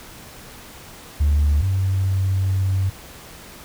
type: tone pair in turn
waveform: sine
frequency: 73.42 / 95.57 Hz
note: D2 / G2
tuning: 0 / -43 cents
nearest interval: perfect fourth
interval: 457 cents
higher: second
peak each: -12 / -16 dBFS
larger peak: first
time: 1.2-1.62 / 1.62-2.9 s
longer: second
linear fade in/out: 10 ms
effects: tanh soft clip ceiling -12 dBFS + pink hiss -41 dBFS RMS until 3.64 s